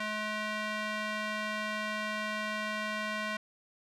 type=tone with band-pass filter; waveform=square; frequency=213.3 Hz; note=G#3; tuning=46 cents sharp; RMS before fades=-35 dBFS; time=0-3.37 s; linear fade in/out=5 ms; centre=1900 Hz; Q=1.1; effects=none